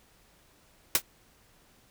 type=noise with exponential decay; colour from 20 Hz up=white; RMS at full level=-17 dBFS; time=0.95-1.02 s; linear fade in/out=2 ms; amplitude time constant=15 ms; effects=pink hiss -62 dBFS RMS until 1.9 s